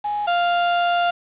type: tone pair in turn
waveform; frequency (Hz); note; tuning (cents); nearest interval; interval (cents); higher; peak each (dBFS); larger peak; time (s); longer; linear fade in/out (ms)
sine / 35% pulse; 830.6 / 698.4; G#5 / F5; 0 / 0; minor third; 300; first; -21 / -15; second; 0.04-0.27 / 0.27-1.11; second; 10
effects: resampled to 8000 Hz + 7-bit